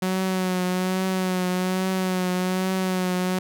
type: tone with vibrato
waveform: sawtooth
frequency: 185 Hz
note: F#3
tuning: in tune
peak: -18 dBFS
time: 0.02-3.39 s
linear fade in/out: 5 ms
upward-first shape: triangle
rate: 1.2 Hz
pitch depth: 36 cents each way
effects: none